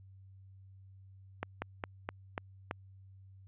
slowing click train, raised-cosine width 0.5 ms, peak -20 dBFS, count 6, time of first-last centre 1.43-2.711 s, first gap 190 ms, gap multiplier 1.15, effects added 96 Hz sine -53 dBFS peak until 3.47 s + resampled to 8000 Hz

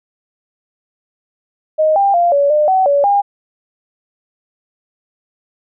sine tone with pitch steps, 623 / 795 / 694 / 567 / 602 / 756 / 568 / 807 Hz, D#5 / G5 / F5 / C#5 / D5 / F#5 / C#5 / G#5, +2 / +24 / -11 / +39 / +43 / +37 / +42 / -50 cents, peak -9 dBFS, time 1.78-3.22 s, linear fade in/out 20 ms, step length 180 ms, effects none

